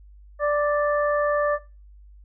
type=harmonic tone; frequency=587.3 Hz; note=D5; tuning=in tune; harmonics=1 / 2 / 3; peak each=-20 / -26 / -30 dBFS; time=0.39-1.59 s; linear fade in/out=50 ms; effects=noise-tail reverb RT60 0.3 s tail -18 dB re dry + added 50 Hz sine -45 dBFS peak until 2.24 s